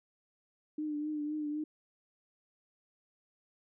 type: tone with vibrato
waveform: sine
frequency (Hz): 300.7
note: D4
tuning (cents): +41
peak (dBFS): -33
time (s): 0.78-1.64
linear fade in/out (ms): 5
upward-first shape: triangle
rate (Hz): 3.9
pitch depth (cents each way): 42
effects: none